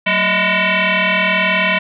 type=tone with frequency modulation; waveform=sine; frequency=186.6 Hz; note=F#3; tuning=15 cents sharp; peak=-12 dBFS; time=0.06-1.79 s; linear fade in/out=10 ms; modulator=412 Hz; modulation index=6.7; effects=none